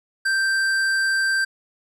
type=tone with hard clipping; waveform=sine; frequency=1568 Hz; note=G6; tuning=in tune; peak=-20 dBFS; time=0.25-1.45 s; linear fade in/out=10 ms; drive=11 dB; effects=none